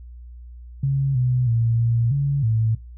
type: tone with pitch steps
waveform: sine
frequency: 137.3 / 125.4 / 115.3 / 116.5 / 140.8 / 111.6 Hz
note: C#3 / B2 / A#2 / A#2 / C#3 / A2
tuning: -16 / +27 / -19 / -1 / +27 / +25 cents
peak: -17 dBFS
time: 0.83-2.75 s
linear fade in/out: 5 ms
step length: 320 ms
effects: noise-tail reverb RT60 0.2 s tail -18 dB re dry + added 60 Hz sine -37 dBFS peak until 2.97 s